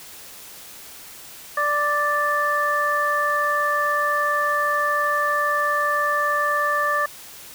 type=harmonic tone; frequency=587.3 Hz; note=D5; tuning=in tune; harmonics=1 / 2 / 3; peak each=-26 / -21 / -23 dBFS; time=1.57-7.06 s; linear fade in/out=5 ms; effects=white hiss -41 dBFS RMS until 7.54 s